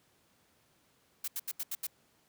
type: noise bursts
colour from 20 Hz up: blue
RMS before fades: -36 dBFS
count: 6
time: 1.24-1.869 s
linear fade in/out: 5 ms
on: 39 ms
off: 79 ms
effects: pink hiss -69 dBFS RMS until 2.28 s + high-pass 100 Hz 12 dB/octave